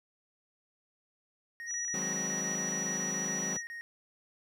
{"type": "tone bursts", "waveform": "triangle", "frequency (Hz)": 1864.7, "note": "A#6", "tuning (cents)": 0, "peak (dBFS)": -38, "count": 16, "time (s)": [1.6, 3.81], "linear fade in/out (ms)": 0, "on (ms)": 110, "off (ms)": 30}
{"type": "tone", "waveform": "sine", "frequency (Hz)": 5850, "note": "F#8", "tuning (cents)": -21, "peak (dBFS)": -33, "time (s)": [1.66, 3.63], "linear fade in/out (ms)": 50}
{"type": "chord", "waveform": "sawtooth", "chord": "Ab dominant seventh", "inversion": "second", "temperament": "equal", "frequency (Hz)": [155.56, 185, 207.7, 261.6], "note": ["Eb3", "Gb3", "Ab3", "C4"], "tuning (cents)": [0, 0, 0, 0], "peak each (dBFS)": [-42, -36, -38, -40], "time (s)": [1.94, 3.57], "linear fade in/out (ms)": 2}
{"effects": []}